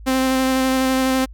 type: tone with vibrato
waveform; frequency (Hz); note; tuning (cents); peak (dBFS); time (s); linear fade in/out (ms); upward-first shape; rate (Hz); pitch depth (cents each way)
sawtooth; 261.6; C4; 0; -12; 0.06-1.26; 20; square; 12; 9
effects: added 53 Hz sine -35 dBFS peak until 1.33 s